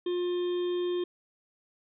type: harmonic tone with a mistuned harmonic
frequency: 354.8 Hz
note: F4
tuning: 27 cents sharp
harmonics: 1 / 3 / 5 / 7 / 9 / 10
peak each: -27 / -46 / -53 / -56 / -46 / -49 dBFS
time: 0.06-1.04 s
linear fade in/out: 5 ms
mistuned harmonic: 10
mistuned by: +27 cents
effects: none